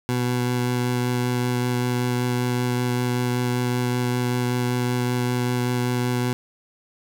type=tone with vibrato; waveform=20% pulse; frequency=123.47 Hz; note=B2; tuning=in tune; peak=-16 dBFS; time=0.09-6.33 s; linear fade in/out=0 ms; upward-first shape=sine; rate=5.2 Hz; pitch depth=9 cents each way; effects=none